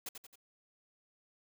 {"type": "noise with echo", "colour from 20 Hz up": "white", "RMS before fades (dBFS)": -41, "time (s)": [0.06, 0.09], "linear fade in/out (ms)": 5, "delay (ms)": 89, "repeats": 3, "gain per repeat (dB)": -6, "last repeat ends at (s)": 0.357, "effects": []}